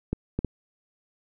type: clicks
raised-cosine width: 3 ms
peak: -13 dBFS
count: 3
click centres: 0.13 / 0.39 / 0.447 s
effects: none